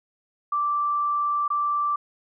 sine tone with dropouts, 1171 Hz, D6, 5 cents flat, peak -21 dBFS, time 0.52-1.96 s, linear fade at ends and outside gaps 5 ms, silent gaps 1.48-1.502 s, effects none

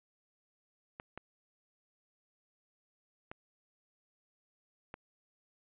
clicks, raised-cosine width 0.5 ms, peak -28 dBFS, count 4, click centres 0.999 / 1.176 / 3.315 / 4.941 s, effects resampled to 8000 Hz

